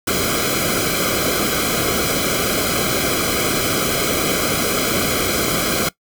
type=noise with comb filter; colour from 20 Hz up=pink; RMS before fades=-19 dBFS; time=0.07-5.89 s; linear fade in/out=5 ms; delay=1.1 ms; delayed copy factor=-1; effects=noise-tail reverb RT60 0.1 s tail -20 dB re dry